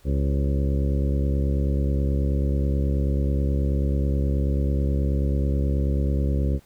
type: harmonic tone with a mistuned harmonic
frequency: 69.3 Hz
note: C#2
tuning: in tune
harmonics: 1 / 2 / 3 / 4 / 5 / 6 / 7 / 8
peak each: -21 / -27 / -31 / -33 / -35 / -37 / -38 / -39 dBFS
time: 0.04-6.6 s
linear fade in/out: 50 ms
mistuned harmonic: 7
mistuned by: +43 cents
effects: pink hiss -58 dBFS RMS until 6.65 s

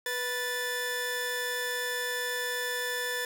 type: tone pair together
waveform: sawtooth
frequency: 491.6 / 1752 Hz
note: B4 / A6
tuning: -8 / -8 cents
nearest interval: octave + minor seventh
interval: 2200 cents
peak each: -31 / -28 dBFS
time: 0.06-3.25 s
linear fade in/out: 2 ms
effects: none

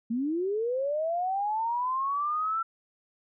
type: linear sweep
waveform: sine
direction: up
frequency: 220 to 1351 Hz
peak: -26 dBFS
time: 0.1-2.63 s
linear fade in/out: 10 ms
effects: none

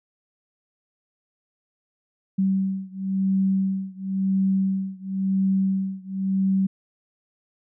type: beating tone pair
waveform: sine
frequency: 191.7 / 192.66 Hz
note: G3 / G3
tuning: -38 / -30 cents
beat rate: 0.96 Hz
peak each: -23 / -24 dBFS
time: 2.38-6.67 s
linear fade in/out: 10 ms
effects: none

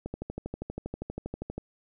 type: click train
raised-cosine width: 2 ms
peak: -21 dBFS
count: 20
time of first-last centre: 0.06-1.58 s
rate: 12.5 Hz
effects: none

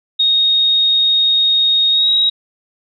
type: tone with pitch glide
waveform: sine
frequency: 3729 to 3814 Hz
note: A#7 to A#7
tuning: 0 to +39 cents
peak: -10 dBFS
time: 0.19-2.3 s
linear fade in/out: 10 ms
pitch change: +39 cents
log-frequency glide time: 1.91-2.09 s
effects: none

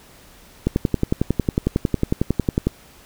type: click train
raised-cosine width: 3 ms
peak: -4 dBFS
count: 23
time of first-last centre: 0.67-2.67 s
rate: 11 Hz
effects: pink hiss -48 dBFS RMS until 3.05 s

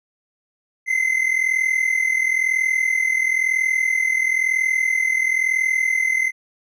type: tone pair together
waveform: triangle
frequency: 2052 / 2093 Hz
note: C7 / C7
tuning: -34 / 0 cents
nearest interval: unison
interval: 34 cents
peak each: -17 / -20 dBFS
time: 0.86-6.32 s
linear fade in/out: 50 ms
effects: none

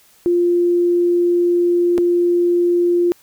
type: tone with dropouts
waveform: sine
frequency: 349.2 Hz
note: F4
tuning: in tune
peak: -12 dBFS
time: 0.26-3.12 s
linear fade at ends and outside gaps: 0 ms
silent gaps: 1.979-1.984 s
effects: white hiss -52 dBFS RMS until 3.22 s

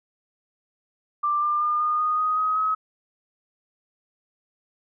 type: tone with pitch steps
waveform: sine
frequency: 1182 / 1195 / 1208.2 / 1221.6 / 1235 / 1248.7 / 1262.5 / 1276.4 Hz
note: D6 / D6 / D6 / D#6 / D#6 / D#6 / D#6 / D#6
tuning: +11 / +30 / +49 / -32 / -13 / +6 / +25 / +44 cents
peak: -20 dBFS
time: 1.23-2.75 s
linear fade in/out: 10 ms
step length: 190 ms
effects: none

